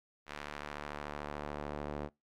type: tone with band-pass filter sweep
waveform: sawtooth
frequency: 73.6 Hz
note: D2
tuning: 4 cents sharp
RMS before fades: -42 dBFS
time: 0.26-2.1 s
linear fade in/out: 50 ms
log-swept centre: 2000 to 510 Hz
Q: 0.77
effects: noise-tail reverb RT60 0.2 s tail -23 dB re dry